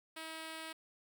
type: tone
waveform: 5% pulse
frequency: 320.5 Hz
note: E4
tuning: 49 cents flat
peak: -32 dBFS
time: 0.16-0.73 s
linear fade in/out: 10 ms
effects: none